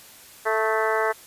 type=harmonic tone with a mistuned harmonic; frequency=220 Hz; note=A3; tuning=in tune; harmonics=2 / 3 / 4 / 5 / 6 / 7 / 8 / 9; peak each=-25 / -27 / -28 / -29 / -30 / -30 / -31 / -32 dBFS; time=0.45-1.13 s; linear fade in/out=20 ms; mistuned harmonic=6; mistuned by=-29 cents; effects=white hiss -47 dBFS RMS until 1.26 s + resampled to 32000 Hz